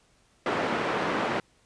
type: band-pass noise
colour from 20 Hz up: pink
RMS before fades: -28 dBFS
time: 0.46-1.4 s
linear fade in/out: 2 ms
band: 270 to 1900 Hz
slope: 12 dB/octave
effects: pink hiss -64 dBFS RMS until 1.65 s + resampled to 22050 Hz